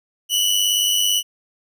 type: tone pair together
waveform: sawtooth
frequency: 2916 / 3014 Hz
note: F#7 / F#7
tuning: -26 / +31 cents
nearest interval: minor second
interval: 57 cents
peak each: -16 dBFS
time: 0.29-1.23 s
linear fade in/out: 50 ms
effects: none